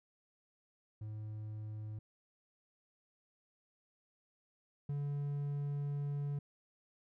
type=tone pair in turn; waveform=triangle; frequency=107.4 / 143.36 Hz; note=A2 / D3; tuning=-41 / -41 cents; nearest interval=perfect fourth; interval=500 cents; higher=second; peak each=-39 / -33 dBFS; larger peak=second; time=1.01-1.99 / 4.89-6.39 s; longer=second; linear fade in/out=5 ms; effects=none